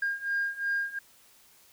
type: beating tone pair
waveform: sine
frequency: 1612 / 1614.8 Hz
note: G6 / G#6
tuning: +48 / -49 cents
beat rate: 2.8 Hz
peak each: -31 / -29 dBFS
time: 0.02-0.99 s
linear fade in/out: 5 ms
effects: tanh soft clip ceiling -22 dBFS + white hiss -59 dBFS RMS until 1.72 s